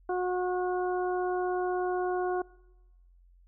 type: harmonic tone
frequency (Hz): 363.2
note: F#4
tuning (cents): -32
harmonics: 1 / 2 / 3 / 4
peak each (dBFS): -29 / -32 / -40 / -41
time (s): 0.09-2.42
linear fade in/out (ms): 5
effects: noise-tail reverb RT60 1.0 s tail -22 dB re dry + added 44 Hz sine -56 dBFS peak until 3.47 s